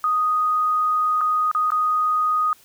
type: tone with dropouts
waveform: sine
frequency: 1244 Hz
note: D#6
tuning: 1 cent flat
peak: -17 dBFS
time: 0.04-2.53 s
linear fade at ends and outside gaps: 1 ms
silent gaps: 1.209-1.213 / 1.514-1.549 / 1.704-1.719 s
effects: white hiss -53 dBFS RMS until 2.64 s